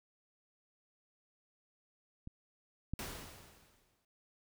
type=clicks; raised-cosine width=5 ms; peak=-33 / -24 dBFS; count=2; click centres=2.274 / 2.936 s
type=noise with exponential decay; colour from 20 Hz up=pink; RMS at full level=-41 dBFS; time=2.99-4.05 s; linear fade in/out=2 ms; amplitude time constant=230 ms
effects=none